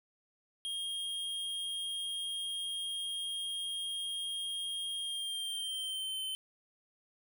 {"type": "tone with pitch glide", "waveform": "square", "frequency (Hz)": [3239, 3077], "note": ["G#7", "G7"], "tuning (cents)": [-44, -33], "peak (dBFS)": -36, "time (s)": [0.65, 6.35], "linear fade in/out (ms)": 0, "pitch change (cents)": -89, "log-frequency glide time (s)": [4.97, 6.24], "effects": []}